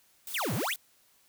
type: noise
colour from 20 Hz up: blue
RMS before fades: -40 dBFS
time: 0.27-0.76 s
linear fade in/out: 2 ms
type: exponential two-way sweep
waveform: square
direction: down then up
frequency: 3905 to 98 to 3905 Hz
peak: -30 dBFS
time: 0.34-0.74 s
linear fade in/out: 5 ms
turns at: 0.54 s
effects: white hiss -65 dBFS RMS until 1.28 s